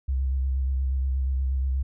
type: tone with vibrato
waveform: sine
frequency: 66.1 Hz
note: C2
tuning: 18 cents sharp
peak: -22 dBFS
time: 0.08-1.83 s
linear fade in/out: 10 ms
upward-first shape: square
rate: 8.4 Hz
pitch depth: 28 cents each way
effects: none